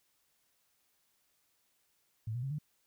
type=tone with pitch steps; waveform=sine; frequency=110 / 122.05 / 135.43 / 150.26 Hz; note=A2 / B2 / C#3 / D3; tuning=0 / -20 / -40 / +40 cents; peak=-34 dBFS; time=2.27-2.586 s; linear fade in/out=5 ms; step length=79 ms; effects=white hiss -75 dBFS RMS until 2.86 s